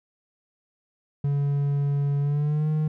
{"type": "tone with pitch glide", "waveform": "triangle", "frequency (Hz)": [142.1, 154.07], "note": ["C#3", "D#3"], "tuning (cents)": [43, -17], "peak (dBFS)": -19, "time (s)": [1.24, 2.88], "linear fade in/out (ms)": 5, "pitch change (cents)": 140, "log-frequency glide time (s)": [2.2, 2.69], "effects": []}